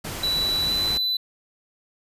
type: noise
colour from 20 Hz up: pink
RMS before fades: -32 dBFS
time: 0.04-0.98 s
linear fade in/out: 10 ms
type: tone with pitch glide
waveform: triangle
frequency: 3951 to 3997 Hz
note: B7 to B7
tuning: 0 to +20 cents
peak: -20 dBFS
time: 0.23-1.17 s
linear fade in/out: 5 ms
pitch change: +20 cents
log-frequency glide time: 0.65-0.74 s
effects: resampled to 32000 Hz